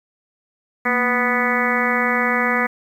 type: harmonic tone with a mistuned harmonic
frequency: 246.9 Hz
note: B3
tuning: in tune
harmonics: 1 / 2 / 3 / 4 / 5 / 6 / 7 / 8 / 9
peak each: -24 / -25 / -27 / -27 / -24 / -28 / -25 / -22 / -27 dBFS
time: 0.85-2.67 s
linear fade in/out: 10 ms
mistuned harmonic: 1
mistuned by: -100 cents
effects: 8-bit